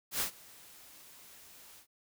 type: noise with ADSR envelope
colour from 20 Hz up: white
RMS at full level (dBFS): -31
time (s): 0.11-1.87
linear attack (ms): 97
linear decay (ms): 100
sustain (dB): -24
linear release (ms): 88
effects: none